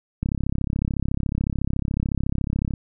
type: click train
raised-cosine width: 5 ms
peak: -11 dBFS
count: 86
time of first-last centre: 0.23-2.737 s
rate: 33.9 Hz
effects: none